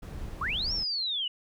brown noise, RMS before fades -38 dBFS, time 0.02-0.84 s, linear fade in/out 10 ms
sine linear two-way sweep, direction up then down, 990 to 5588 to 2861 Hz, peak -28 dBFS, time 0.41-1.28 s, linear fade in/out 5 ms, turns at 0.73 s
effects none

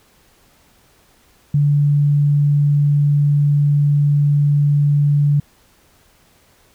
sine tone, 145 Hz, D3, 22 cents flat, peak -11 dBFS, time 1.54-5.4 s, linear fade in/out 5 ms, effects pink hiss -54 dBFS RMS until 6.74 s

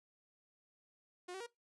sawtooth tone with pitch steps, 359.1 / 381.4 / 473.4 Hz, F4 / G4 / A#4, +48 / -47 / +27 cents, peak -40 dBFS, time 1.28-1.466 s, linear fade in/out 10 ms, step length 62 ms, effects noise-tail reverb RT60 0.2 s tail -22 dB re dry + resampled to 24000 Hz

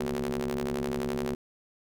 sawtooth ring-modulated tone, 69.3 Hz, C#2, in tune, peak -22 dBFS, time 0-1.35 s, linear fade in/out 5 ms, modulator 306 Hz, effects none

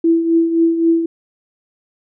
sine tone with tremolo, 331.4 Hz, E4, 9 cents sharp, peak -8 dBFS, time 0.04-1.06 s, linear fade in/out 5 ms, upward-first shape triangle, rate 3.8 Hz, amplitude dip 65%, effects none

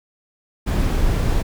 brown noise, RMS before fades -18 dBFS, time 0.66-1.43 s, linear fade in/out 20 ms, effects none

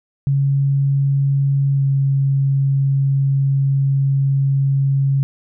sine tone with pitch glide, 138.59 to 137.24 Hz, C#3 to C#3, 0 to -17 cents, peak -13 dBFS, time 0.27-5.23 s, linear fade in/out 0 ms, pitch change -17 cents, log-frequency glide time 1.75-1.82 s, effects none

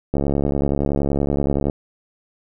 click train, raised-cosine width 2 ms, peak -7 dBFS, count 111, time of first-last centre 0.14-1.698 s, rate 70.6 Hz, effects none

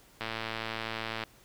click train, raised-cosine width 0.3 ms, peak -18 dBFS, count 116, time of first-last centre 0.21-1.237 s, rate 112 Hz, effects pink hiss -59 dBFS RMS until 1.44 s

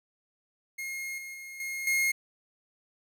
45% pulse tone with level steps, 2145 Hz, C7, 42 cents sharp, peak -34 / -39 / -41 / -33 / -24 dBFS, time 0.78-2.12 s, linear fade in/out 10 ms, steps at 1.18 / 1.34 / 1.6 / 1.87 s, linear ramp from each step 2 ms, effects none

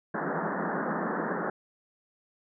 pink band-pass noise, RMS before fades -31 dBFS, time 0.14-1.5 s, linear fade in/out 5 ms, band 160 to 1800 Hz, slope 96 dB/octave, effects none

